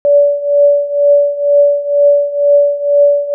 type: tone with tremolo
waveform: sine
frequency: 575 Hz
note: D5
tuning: 37 cents flat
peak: -3 dBFS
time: 0.05-3.34 s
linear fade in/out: 0 ms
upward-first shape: triangle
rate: 2.1 Hz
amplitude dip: 85%
effects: none